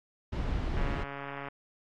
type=noise; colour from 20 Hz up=brown; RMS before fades=-31 dBFS; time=0.32-1.04 s; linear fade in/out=10 ms
type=click train; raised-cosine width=0.5 ms; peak=-24 dBFS; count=101; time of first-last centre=0.77-1.484 s; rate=140 Hz
effects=low-pass 4000 Hz 12 dB/octave + AAC 48 kbps